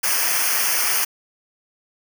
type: noise with comb filter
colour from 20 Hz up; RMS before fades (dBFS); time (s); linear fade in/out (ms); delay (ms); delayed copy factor
white; -20; 0.03-1.05; 10; 0.26; -0.9
effects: none